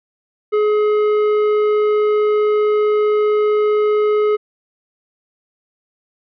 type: tone with tanh clipping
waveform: sine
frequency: 422.3 Hz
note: G#4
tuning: 29 cents sharp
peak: -14 dBFS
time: 0.52-4.37 s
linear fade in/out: 20 ms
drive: 10 dB
effects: none